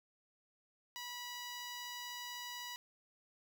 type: tone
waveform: 10% pulse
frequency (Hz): 976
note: B5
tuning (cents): -21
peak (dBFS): -35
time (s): 0.96-2.76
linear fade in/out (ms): 0
effects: none